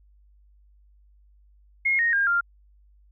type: tone with pitch steps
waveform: sine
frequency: 2151 / 1861.8 / 1611.4 / 1394.8 Hz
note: C7 / A#6 / G6 / F6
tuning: +47 / -3 / +47 / -3 cents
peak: -19 dBFS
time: 1.85-2.41 s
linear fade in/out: 10 ms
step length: 140 ms
effects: added 50 Hz sine -54 dBFS peak until 3.11 s